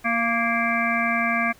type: harmonic tone with a mistuned harmonic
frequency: 233.1 Hz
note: A#3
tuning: in tune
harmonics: 1 / 3 / 5 / 7 / 9 / 10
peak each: -27 / -27 / -27 / -27 / -27 / -27 dBFS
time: 0.04-1.53 s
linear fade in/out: 20 ms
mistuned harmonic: 3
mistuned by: -26 cents
effects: pink hiss -53 dBFS RMS until 1.59 s